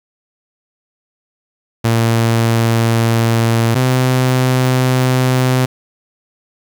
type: tone pair in turn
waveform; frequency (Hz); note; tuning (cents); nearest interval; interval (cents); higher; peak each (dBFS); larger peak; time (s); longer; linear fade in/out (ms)
sawtooth; 114.9 / 128.18; A#2 / C3; -25 / -35; major second; 190; second; -7; neither; 1.84-3.75 / 3.75-5.66; neither; 10
effects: 8-bit